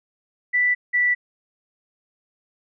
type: tone pair in turn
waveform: sine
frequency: 1975.5 / 1964.8 Hz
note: B6 / B6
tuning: 0 / -9 cents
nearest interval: unison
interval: 9 cents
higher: first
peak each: -16 dBFS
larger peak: neither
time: 0.53-0.75 / 0.93-1.15 s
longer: neither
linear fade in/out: 20 ms
effects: none